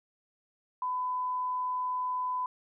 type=tone; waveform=sine; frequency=1004 Hz; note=B5; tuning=28 cents sharp; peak=-29 dBFS; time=0.82-2.46 s; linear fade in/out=2 ms; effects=none